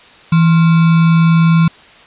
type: tone with sample-and-hold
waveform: sine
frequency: 164.81 Hz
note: E3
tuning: in tune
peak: -6 dBFS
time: 0.32-1.68 s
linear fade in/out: 5 ms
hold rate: 1225 Hz
effects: white hiss -41 dBFS RMS until 2.06 s + resampled to 8000 Hz